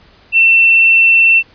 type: tone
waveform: sine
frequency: 2691 Hz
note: E7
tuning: 35 cents sharp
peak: -5 dBFS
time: 0.32-1.43 s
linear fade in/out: 50 ms
effects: pink hiss -46 dBFS RMS until 1.54 s + resampled to 11025 Hz